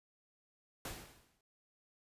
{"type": "noise with exponential decay", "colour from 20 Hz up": "pink", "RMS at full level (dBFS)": -41, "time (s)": [0.85, 1.41], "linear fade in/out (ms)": 2, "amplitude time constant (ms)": 120, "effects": ["resampled to 32000 Hz"]}